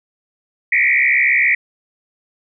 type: tone with frequency modulation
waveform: sine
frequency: 2134 Hz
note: C7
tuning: 34 cents sharp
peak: -11 dBFS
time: 0.72-1.55 s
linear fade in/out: 5 ms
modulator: 67.1 Hz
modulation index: 3.7
effects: none